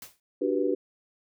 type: noise with exponential decay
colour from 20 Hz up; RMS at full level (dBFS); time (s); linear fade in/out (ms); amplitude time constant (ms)
white; -39; 0.02-0.2; 2; 39
type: chord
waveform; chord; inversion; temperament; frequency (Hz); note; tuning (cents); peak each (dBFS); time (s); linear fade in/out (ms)
sine; G major seventh; second; just; 294 / 367.5 / 392 / 490; D4 / F#4 / G4 / B4; +2 / -12 / 0 / -14; -29; 0.41-0.75; 10
effects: none